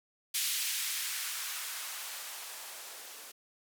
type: noise with band-pass filter sweep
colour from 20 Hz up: violet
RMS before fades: -38 dBFS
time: 0.34-3.32 s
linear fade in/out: 10 ms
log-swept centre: 2800 to 390 Hz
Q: 1
effects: none